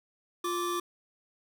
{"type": "tone pair together", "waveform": "square", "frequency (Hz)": [350.3, 1166], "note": ["F4", "D6"], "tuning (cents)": [5, -13], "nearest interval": "octave + major sixth", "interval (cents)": 2082, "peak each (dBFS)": [-33, -33], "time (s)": [0.44, 0.8], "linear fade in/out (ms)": 5, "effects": ["10-bit"]}